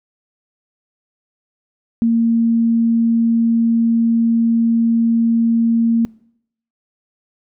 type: tone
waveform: sine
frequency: 230 Hz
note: A#3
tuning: 23 cents flat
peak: -11 dBFS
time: 2.02-6.05 s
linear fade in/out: 0 ms
effects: noise-tail reverb RT60 0.7 s tail -24 dB re dry